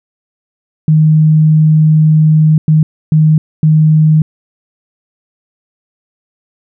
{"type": "tone bursts at uneven times", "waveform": "sine", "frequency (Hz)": 155.56, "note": "D#3", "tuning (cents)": 0, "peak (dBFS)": -4, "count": 4, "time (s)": [[0.88, 2.58], [2.68, 2.83], [3.12, 3.38], [3.63, 4.22]], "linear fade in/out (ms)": 2, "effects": []}